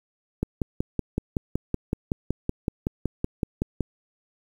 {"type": "click train", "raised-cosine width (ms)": 3, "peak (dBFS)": -11, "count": 19, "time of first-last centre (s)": [0.43, 3.807], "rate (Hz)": 5.33, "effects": ["8-bit"]}